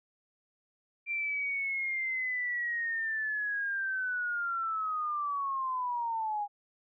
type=linear sweep; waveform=sine; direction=down; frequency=2369 to 811 Hz; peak=-30 dBFS; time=1.06-6.48 s; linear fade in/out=50 ms; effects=none